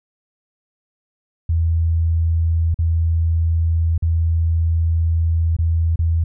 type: tone with dropouts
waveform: sine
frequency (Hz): 82.41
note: E2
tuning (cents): 0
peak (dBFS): -14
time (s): 1.49-6.24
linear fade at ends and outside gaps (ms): 5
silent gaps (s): 2.744-2.788 / 3.979-4.023 / 5.566-5.587 / 5.959-5.99
effects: none